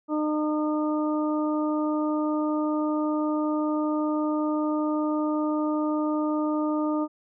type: harmonic tone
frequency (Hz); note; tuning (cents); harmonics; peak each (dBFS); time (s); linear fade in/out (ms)
304.2; D#4; -39; 1 / 2 / 3 / 4; -24 / -31 / -35 / -34; 0.08-7.08; 50
effects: none